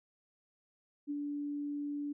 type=tone with ADSR envelope; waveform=sine; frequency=289.9 Hz; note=D4; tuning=22 cents flat; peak=-33 dBFS; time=1.07-2.13 s; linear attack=34 ms; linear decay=33 ms; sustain=-2 dB; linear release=11 ms; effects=none